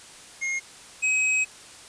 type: tone pair in turn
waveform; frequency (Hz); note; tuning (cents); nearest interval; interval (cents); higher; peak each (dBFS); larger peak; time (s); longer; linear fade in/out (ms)
square; 2142 / 2540; C7 / D#7; +40 / +35; minor third; 295; second; -26 / -21; second; 0.41-0.6 / 1.02-1.45; second; 20
effects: white hiss -46 dBFS RMS until 1.88 s + resampled to 22050 Hz